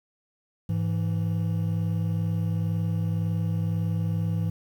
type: tone pair together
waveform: triangle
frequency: 103.83 / 165.87 Hz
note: G#2 / E3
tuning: 0 / +11 cents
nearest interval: minor sixth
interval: 811 cents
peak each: -24 / -25 dBFS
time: 0.69-4.5 s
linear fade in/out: 5 ms
effects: 9-bit